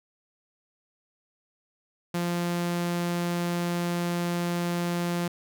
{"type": "tone", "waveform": "sawtooth", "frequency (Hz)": 173.6, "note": "F3", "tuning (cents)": -10, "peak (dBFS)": -22, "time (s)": [2.14, 5.28], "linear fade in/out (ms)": 5, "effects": []}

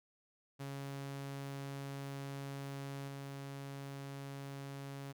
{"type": "tone with level steps", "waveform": "sawtooth", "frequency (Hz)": 138.59, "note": "C#3", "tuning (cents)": 0, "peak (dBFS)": [-38, -40], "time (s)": [0.59, 5.13], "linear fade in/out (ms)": 20, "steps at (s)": 3.08, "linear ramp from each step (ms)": 2, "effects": []}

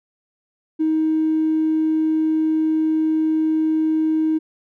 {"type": "tone with tanh clipping", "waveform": "triangle", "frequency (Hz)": 315, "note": "D#4", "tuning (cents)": 21, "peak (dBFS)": -15, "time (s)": [0.79, 4.39], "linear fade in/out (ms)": 20, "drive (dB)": 1, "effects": []}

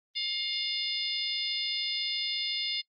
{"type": "harmonic tone", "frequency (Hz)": 711, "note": "F5", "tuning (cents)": 31, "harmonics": [3, 4, 5, 6, 7], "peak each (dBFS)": [-38, -38, -33, -37, -35], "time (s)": [0.15, 2.82], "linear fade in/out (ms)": 20, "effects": ["noise-tail reverb RT60 0.1 s tail -25 dB re dry", "Opus 24 kbps"]}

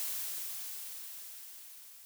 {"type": "noise with level ramp", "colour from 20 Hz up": "blue", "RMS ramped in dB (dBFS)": [-36, -54], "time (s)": [0, 2.05], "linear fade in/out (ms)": 0, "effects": []}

